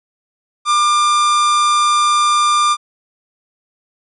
45% pulse tone with amplitude modulation, 1194 Hz, D6, 28 cents sharp, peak -10 dBFS, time 0.65-2.77 s, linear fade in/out 50 ms, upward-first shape sine, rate 224 Hz, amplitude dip 25%, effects resampled to 24000 Hz

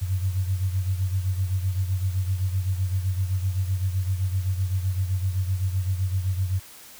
sine beating tone pair, 92.5 / 100.3 Hz, F#2 / G2, 0 / +40 cents, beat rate 7.8 Hz, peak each -23 / -29 dBFS, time 0.01-6.6 s, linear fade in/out 20 ms, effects white hiss -46 dBFS RMS until 6.99 s

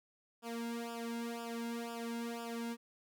sawtooth tone with flanger, 233.1 Hz, A#3, in tune, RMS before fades -41 dBFS, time 0.42-2.77 s, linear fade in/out 50 ms, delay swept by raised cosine 0.48 to 1.68 ms, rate 2 Hz, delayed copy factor -1, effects none

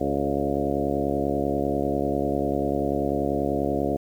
harmonic tone with a mistuned harmonic, 70.2 Hz, C#2, 22 cents sharp, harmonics 1 / 2 / 3 / 4 / 5 / 6 / 7 / 8 / 9 / 10, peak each -34 / -34 / -32 / -28 / -30 / -30 / -34 / -31 / -34 / -32 dBFS, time 0-3.97 s, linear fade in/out 10 ms, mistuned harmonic 8, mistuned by -17 cents, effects 9-bit

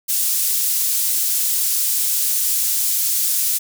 pink high-pass noise, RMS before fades -19 dBFS, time 0.08-3.59 s, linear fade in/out 20 ms, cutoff 8200 Hz, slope 12 dB/octave, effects none

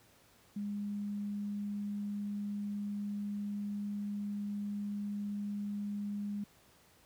sine tone, 204.6 Hz, G#3, 26 cents flat, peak -35 dBFS, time 0.56-6.44 s, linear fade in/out 5 ms, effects pink hiss -64 dBFS RMS until 7.05 s + high-pass 60 Hz 12 dB/octave

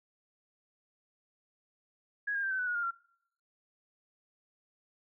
sine tone with pitch steps, 1661.2 / 1616.7 / 1573.4 / 1531.3 / 1490.3 / 1450.3 / 1411.5 / 1373.7 Hz, G#6 / G#6 / G6 / G6 / F#6 / F#6 / F6 / F6, 0 / -47 / +6 / -41 / +12 / -35 / +18 / -29 cents, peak -30 dBFS, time 2.27-2.91 s, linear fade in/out 10 ms, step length 80 ms, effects noise-tail reverb RT60 0.7 s tail -25 dB re dry

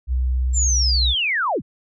sine tone with vibrato, 63.3 Hz, B1, 43 cents sharp, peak -17 dBFS, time 0.07-1.15 s, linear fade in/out 50 ms, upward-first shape sine, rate 18 Hz, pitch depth 10 cents each way
sine linear sweep, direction down, 7430 to 62 Hz, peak -18 dBFS, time 0.53-1.62 s, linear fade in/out 50 ms
effects none

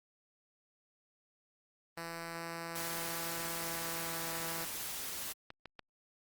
5% pulse tone with pitch glide, 167.2 to 165.18 Hz, E3 to E3, +25 to +4 cents, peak -29 dBFS, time 1.97-4.65 s, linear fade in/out 5 ms, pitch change -21 cents, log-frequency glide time 3.45-4.31 s
white noise, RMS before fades -41 dBFS, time 2.75-5.33 s, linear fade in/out 10 ms
clicks, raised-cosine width 0.3 ms, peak -30 dBFS, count 5, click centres 3.749 / 3.858 / 5.504 / 5.657 / 5.793 s
effects Opus 32 kbps

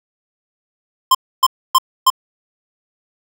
square tone bursts, 1046.5 Hz, C6, in tune, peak -8 dBFS, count 4, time 1.11-2.102 s, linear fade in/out 5 ms, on 38 ms, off 280 ms, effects none

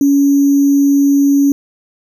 sine tone with sample-and-hold, 281.3 Hz, C#4, 26 cents sharp, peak -7 dBFS, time 0.01-1.52 s, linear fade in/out 2 ms, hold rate 6300 Hz, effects none

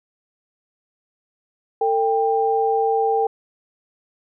sine tone pair together, 449.6 / 792 Hz, A4 / G5, +37 / +18 cents, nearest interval minor seventh, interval 981 cents, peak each -19 dBFS, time 1.81-3.27 s, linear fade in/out 5 ms, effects none

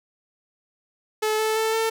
sawtooth tone with pitch steps, 431.8 / 437.1 / 442.4 / 447.8 Hz, A4 / A4 / A4 / A4, -33 / -11 / +9 / +30 cents, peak -17 dBFS, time 1.22-1.9 s, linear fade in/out 10 ms, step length 170 ms, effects none

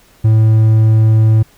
triangle tone, 110 Hz, A2, in tune, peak -4 dBFS, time 0.24-1.43 s, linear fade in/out 10 ms, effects pink hiss -48 dBFS RMS until 1.57 s

